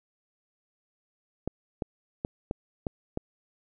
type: clicks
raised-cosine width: 2 ms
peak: -16 dBFS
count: 6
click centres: 1.476 / 1.822 / 2.249 / 2.511 / 2.868 / 3.174 s
effects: none